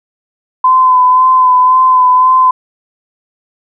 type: tone with vibrato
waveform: sine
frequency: 1018 Hz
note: C6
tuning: 48 cents flat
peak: -4 dBFS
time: 0.64-2.51 s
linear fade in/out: 5 ms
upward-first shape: sine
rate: 1.9 Hz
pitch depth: 23 cents each way
effects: none